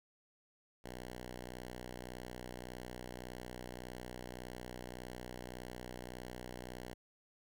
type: tone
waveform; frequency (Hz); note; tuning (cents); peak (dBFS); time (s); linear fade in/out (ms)
5% pulse; 61.74; B1; 0; -34; 0.84-6.94; 5
effects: none